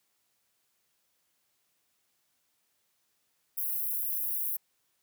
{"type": "high-pass noise", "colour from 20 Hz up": "white", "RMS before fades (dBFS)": -32, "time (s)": [3.57, 4.57], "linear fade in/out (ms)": 10, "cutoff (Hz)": 11000, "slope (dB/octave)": 48, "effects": ["white hiss -75 dBFS RMS until 5.02 s", "high-pass 60 Hz 12 dB/octave"]}